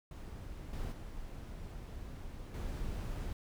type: noise with level steps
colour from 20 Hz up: brown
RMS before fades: -45 / -39 / -45 / -39 dBFS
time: 0.11-3.33 s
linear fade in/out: 2 ms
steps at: 0.73 / 0.92 / 2.54 s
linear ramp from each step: 2 ms
effects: none